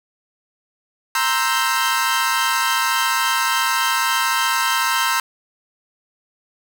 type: chord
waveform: sawtooth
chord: C dominant seventh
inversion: third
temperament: equal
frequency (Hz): 932.3 / 1046.5 / 1318.5 / 1568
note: Bb5 / C6 / E6 / G6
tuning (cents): 0 / 0 / 0 / 0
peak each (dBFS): -19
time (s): 1.15-5.2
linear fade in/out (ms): 2
effects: none